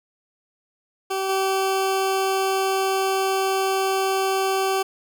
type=tone with level steps; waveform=20% pulse; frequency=384.6 Hz; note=G4; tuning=33 cents flat; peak=-18 / -15 dBFS; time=1.1-4.83 s; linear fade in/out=10 ms; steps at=1.29 s; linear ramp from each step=5 ms; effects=none